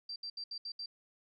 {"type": "tone bursts at uneven times", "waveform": "sine", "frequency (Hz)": 4699, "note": "D8", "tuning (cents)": 0, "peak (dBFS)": -39, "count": 6, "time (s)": [[0.09, 0.16], [0.23, 0.3], [0.37, 0.44], [0.51, 0.58], [0.65, 0.72], [0.79, 0.86]], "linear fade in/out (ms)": 5, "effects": []}